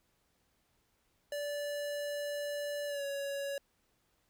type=tone with pitch glide; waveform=square; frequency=581 to 560.2 Hz; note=D5 to C#5; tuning=-19 to +18 cents; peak=-36 dBFS; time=1.32-3.58 s; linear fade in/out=2 ms; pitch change=-63 cents; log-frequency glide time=2.87-3.04 s; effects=pink hiss -75 dBFS RMS until 4.29 s